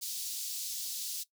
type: high-pass noise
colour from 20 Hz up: pink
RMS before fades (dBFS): -38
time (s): 0.01-1.24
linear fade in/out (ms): 20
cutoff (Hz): 4100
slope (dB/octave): 24
effects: noise-tail reverb RT60 0.1 s tail -17 dB re dry